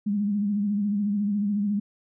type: tone with vibrato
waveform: sine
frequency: 204.6 Hz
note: G#3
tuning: 26 cents flat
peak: -22 dBFS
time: 0.06-1.8 s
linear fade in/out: 10 ms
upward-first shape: sine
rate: 14 Hz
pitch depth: 56 cents each way
effects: none